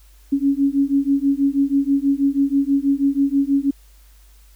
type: beating tone pair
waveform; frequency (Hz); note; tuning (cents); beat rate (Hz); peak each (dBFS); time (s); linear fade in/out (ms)
sine; 275 / 281.2; C#4 / C#4; -14 / +25; 6.2; -18; 0.32-3.71; 10
effects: added 50 Hz sine -46 dBFS peak until 4.55 s + white hiss -56 dBFS RMS until 4.55 s